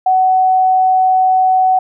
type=tone; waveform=sine; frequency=749 Hz; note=F#5; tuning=21 cents sharp; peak=-8 dBFS; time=0.06-1.79 s; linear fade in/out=5 ms; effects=none